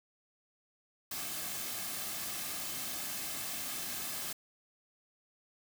white noise with comb filter, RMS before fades -39 dBFS, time 1.11-4.33 s, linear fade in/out 5 ms, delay 2.1 ms, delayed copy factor -0.5, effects none

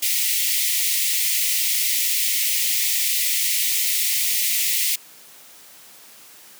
white high-pass noise, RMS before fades -21 dBFS, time 0.02-4.96 s, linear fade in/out 10 ms, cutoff 1900 Hz, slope 96 dB/octave, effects white hiss -46 dBFS RMS until 6.59 s + high-pass 150 Hz 12 dB/octave

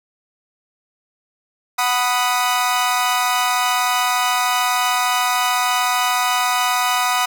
sawtooth chord, B major, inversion second, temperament equal, 740 / 987.8 / 1244.5 Hz, F#5 / B5 / D#6, 0 / 0 / 0 cents, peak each -17 dBFS, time 1.78-7.26 s, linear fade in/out 10 ms, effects none

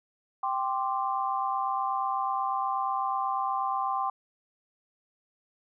sine chord, G suspended fourth, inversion none, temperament equal, 784 / 1046.5 / 1174.7 Hz, G5 / C6 / D6, 0 / 0 / 0 cents, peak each -30 / -30 / -33 dBFS, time 0.43-4.1 s, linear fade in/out 5 ms, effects none

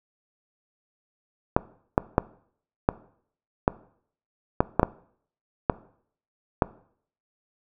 clicks, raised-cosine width 1 ms, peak -3 dBFS, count 10, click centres 1.565 / 1.979 / 2.181 / 2.889 / 3.679 / 4.605 / 4.796 / 4.831 / 5.698 / 6.622 s, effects noise-tail reverb RT60 0.6 s tail -20 dB re dry

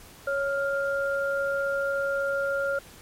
sine tone pair together, 554.4 / 1399.9 Hz, C#5 / F6, 0 / +4 cents, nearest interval octave + major third, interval 1604 cents, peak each -26 / -28 dBFS, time 0.27-2.79 s, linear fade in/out 5 ms, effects pink hiss -49 dBFS RMS until 3.01 s + MP3 64 kbps

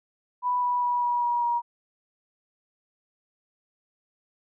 sine tone with pitch steps, 987.8 / 980.4 / 973.1 / 965.8 / 958.6 / 951.4 Hz, B5 / B5 / B5 / B5 / A#5 / A#5, 0 / -13 / -26 / -39 / +48 / +35 cents, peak -22 dBFS, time 0.42-1.62 s, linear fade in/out 50 ms, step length 200 ms, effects none

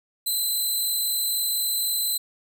10% pulse tone, 4039 Hz, B7, 38 cents sharp, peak -16 dBFS, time 0.26-2.18 s, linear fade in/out 10 ms, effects none

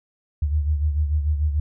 sine beating tone pair, 74.3 / 81.1 Hz, D2 / E2, +21 / -28 cents, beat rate 6.8 Hz, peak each -19 / -27 dBFS, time 0.42-1.6 s, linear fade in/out 5 ms, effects none

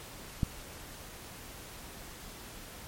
click, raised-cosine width 5 ms, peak -15 dBFS, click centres 0.432 s, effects pink hiss -47 dBFS RMS until 2.87 s + MP3 64 kbps

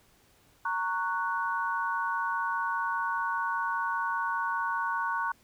sine chord, F# major, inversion first, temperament just, 925 / 1110 / 1480 Hz, A#5 / C#6 / F#6, -14 / +2 / 0 cents, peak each -32 dBFS, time 0.65-5.32 s, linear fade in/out 5 ms, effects pink hiss -63 dBFS RMS until 5.43 s

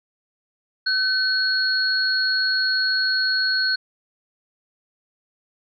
sine tone pair together, 1522 / 4327 Hz, F#6 / C#8, +48 / -43 cents, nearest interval octave + tritone, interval 1809 cents, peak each -21 dBFS, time 0.86-3.76 s, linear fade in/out 10 ms, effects none

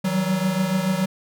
square tone cluster, 160.2 / 186.6 / 193.6 Hz, E3 / F#3 / G3, -49 / +15 / -21 cents, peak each -29 / -22 / -28 dBFS, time 0.04-1.06 s, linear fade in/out 10 ms, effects none

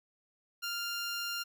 15% pulse tone, 1396.9 Hz, F6, in tune, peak -28 dBFS, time 0.62-1.44 s, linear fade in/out 20 ms, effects none

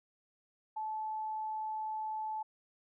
sine tone, 868 Hz, A5, 24 cents flat, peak -35 dBFS, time 0.76-2.43 s, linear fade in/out 10 ms, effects none

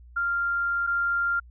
sine tone pair in turn, 1393 / 1393 Hz, F6 / F6, -5 / -5 cents, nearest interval unison, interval 0 cents, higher neither, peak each -23 / -22 dBFS, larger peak second, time 0.16-0.87 / 0.87-1.4 s, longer first, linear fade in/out 10 ms, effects added 60 Hz sine -46 dBFS peak until 1.5 s

